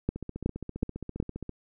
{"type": "two click trains", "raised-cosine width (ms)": 3, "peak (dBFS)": [-23, -13], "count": [21, 4], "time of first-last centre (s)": [[0.16, 1.493], [0.09, 1.201]], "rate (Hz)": [15, 2.7], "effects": []}